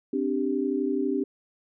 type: chord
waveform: sine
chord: C suspended second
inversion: none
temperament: equal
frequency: 261.6 / 293.7 / 392 Hz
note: C4 / D4 / G4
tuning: 0 / 0 / 0 cents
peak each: -28 dBFS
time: 0.13-1.24 s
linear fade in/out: 5 ms
effects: none